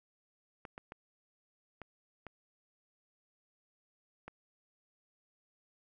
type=clicks; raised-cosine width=0.5 ms; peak=-30 dBFS; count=6; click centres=0.652 / 0.779 / 0.921 / 1.817 / 2.267 / 4.28 s; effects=none